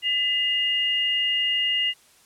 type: tone pair together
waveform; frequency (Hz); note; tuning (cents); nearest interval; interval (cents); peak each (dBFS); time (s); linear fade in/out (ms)
sine; 2009 / 2837; B6 / F7; +29 / +27; tritone; 598; -28 / -21; 0.02-1.94; 50
effects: white hiss -56 dBFS RMS until 2.25 s + low-pass 11000 Hz 12 dB/octave